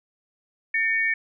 sine tone pair together, 1800 / 2248 Hz, A6 / C#7, +39 / +24 cents, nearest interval major third, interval 385 cents, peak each -23 dBFS, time 0.74-1.14 s, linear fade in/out 5 ms, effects none

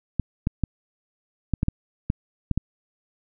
clicks, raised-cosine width 5 ms, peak -9 dBFS, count 9, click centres 0.197 / 0.471 / 0.637 / 1.537 / 1.631 / 1.684 / 2.101 / 2.513 / 2.576 s, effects none

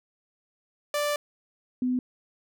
sawtooth / sine tone pair in turn, 587.3 / 251.5 Hz, D5 / B3, 0 / +32 cents, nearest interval octave + minor third, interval 1468 cents, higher first, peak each -21 / -23 dBFS, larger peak first, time 0.94-1.16 / 1.82-1.99 s, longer first, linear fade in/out 2 ms, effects none

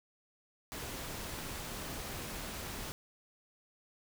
pink noise, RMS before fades -42 dBFS, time 0.72-2.92 s, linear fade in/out 0 ms, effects none

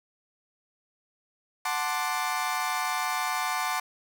30% pulse chord, D dominant seventh, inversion first, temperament equal, 740 / 880 / 1046.5 / 1174.7 Hz, F#5 / A5 / C6 / D6, 0 / 0 / 0 / 0 cents, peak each -30 dBFS, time 1.65-3.8 s, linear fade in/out 5 ms, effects none

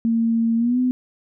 sine tone with pitch glide, 228.7 to 252.3 Hz, A#3 to B3, -33 to +37 cents, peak -16 dBFS, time 0.05-0.91 s, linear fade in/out 0 ms, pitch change +170 cents, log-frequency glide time 0.57-0.79 s, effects none

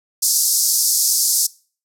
pink band-pass noise, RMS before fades -17 dBFS, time 0.22-1.47 s, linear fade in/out 10 ms, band 4900 to 14000 Hz, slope 48 dB/octave, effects noise-tail reverb RT60 0.4 s tail -22 dB re dry

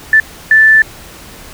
sine tone bursts at uneven times, 1760 Hz, A6, in tune, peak -3 dBFS, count 2, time 0.13-0.2 / 0.51-0.82 s, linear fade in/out 2 ms, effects pink hiss -34 dBFS RMS until 1.53 s

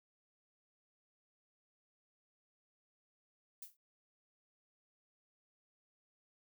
violet noise with exponential decay, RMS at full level -44 dBFS, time 3.62-3.77 s, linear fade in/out 5 ms, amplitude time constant 32 ms, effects none

